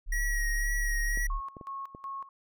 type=tone; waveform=sine; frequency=35.72 Hz; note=D1; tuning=47 cents flat; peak=-28 dBFS; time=0.06-1.41 s; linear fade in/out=50 ms
type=tone with vibrato; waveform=square; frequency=1903 Hz; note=A#6; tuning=35 cents sharp; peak=-31 dBFS; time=0.12-1.27 s; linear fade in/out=5 ms; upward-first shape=triangle; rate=2 Hz; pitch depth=27 cents each way
type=clicks; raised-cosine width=2 ms; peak=-30 dBFS; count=4; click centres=1.174 / 1.568 / 1.612 / 1.949 s
type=tone with tremolo; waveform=sine; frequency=1093 Hz; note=C#6; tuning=25 cents flat; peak=-35 dBFS; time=1.3-2.29 s; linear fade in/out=2 ms; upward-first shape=square; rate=2.7 Hz; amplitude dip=80%
effects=none